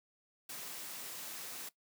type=noise; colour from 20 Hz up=white; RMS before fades=-45 dBFS; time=0.49-1.69 s; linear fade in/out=5 ms; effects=noise-tail reverb RT60 0.1 s tail -17 dB re dry + high-pass 150 Hz 12 dB/octave